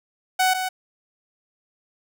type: tone pair in turn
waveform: sawtooth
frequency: 746 / 746 Hz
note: F#5 / F#5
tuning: +14 / +14 cents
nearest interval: unison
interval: 0 cents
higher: neither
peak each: -13 / -20 dBFS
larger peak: first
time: 0.39-0.54 / 0.54-0.69 s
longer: neither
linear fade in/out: 10 ms
effects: none